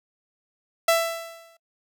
sawtooth tone with exponential decay, 665 Hz, E5, 15 cents sharp, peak -11 dBFS, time 0.88-1.57 s, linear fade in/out 5 ms, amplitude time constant 150 ms, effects noise-tail reverb RT60 0.1 s tail -25 dB re dry

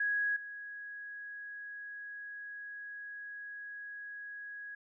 sine tone with level steps, 1661.2 Hz, G#6, in tune, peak -29 / -42 dBFS, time 0-4.75 s, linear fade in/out 5 ms, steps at 0.36 s, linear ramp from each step 5 ms, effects none

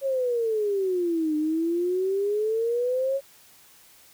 sine exponential two-way sweep, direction down then up, 554.4 to 302 to 554.4 Hz, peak -22 dBFS, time 0.01-3.21 s, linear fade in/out 50 ms, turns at 1.36 s, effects white hiss -54 dBFS RMS until 4.13 s

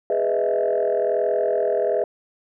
sine chord, E major seventh, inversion first, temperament just, 412 / 494.4 / 618.1 / 659.3 Hz, G#4 / B4 / D#5 / E5, -14 / +2 / -12 / 0 cents, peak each -23 dBFS, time 0.1-2.04 s, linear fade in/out 2 ms, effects tanh soft clip ceiling -12 dBFS

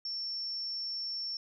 sine tone with amplitude modulation, 5430 Hz, F8, 50 cents flat, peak -33 dBFS, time 0.05-1.37 s, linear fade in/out 2 ms, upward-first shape sine, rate 245 Hz, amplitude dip 25%, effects none

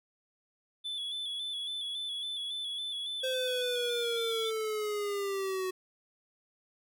triangle tone with vibrato, 3443 Hz, A7, 38 cents flat, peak -33 dBFS, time 0.84-4.51 s, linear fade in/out 20 ms, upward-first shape square, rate 3.6 Hz, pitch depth 37 cents each way
square linear sweep, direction down, 521 to 370 Hz, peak -32 dBFS, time 3.23-5.71 s, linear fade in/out 10 ms
effects none

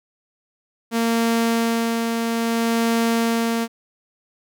sawtooth tone with tremolo, 230 Hz, A#3, 23 cents flat, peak -13 dBFS, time 0.91-3.68 s, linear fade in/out 50 ms, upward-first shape sine, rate 0.6 Hz, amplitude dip 35%, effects none

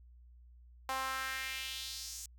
sawtooth tone with high-pass filter sweep, 263.8 Hz, C4, 14 cents sharp, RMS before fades -40 dBFS, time 0.89-2.26 s, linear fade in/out 0 ms, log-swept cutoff 870 to 7100 Hz, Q 2.3, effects added 60 Hz sine -55 dBFS peak until 2.38 s

